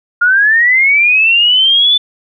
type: linear sweep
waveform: sine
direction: up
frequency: 1401 to 3520 Hz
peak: -6 dBFS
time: 0.21-1.98 s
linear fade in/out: 10 ms
effects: none